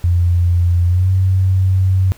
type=tone with pitch glide; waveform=sine; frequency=87.31 to 94.12 Hz; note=F2 to F#2; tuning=0 to +30 cents; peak=-10 dBFS; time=0.04-2.12 s; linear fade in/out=0 ms; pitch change=+130 cents; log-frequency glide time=0.87-1.09 s; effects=pink hiss -45 dBFS RMS until 2.17 s